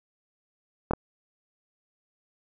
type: clicks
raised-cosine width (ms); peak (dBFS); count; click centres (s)
1; -11; 2; 0.91 / 0.935
effects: none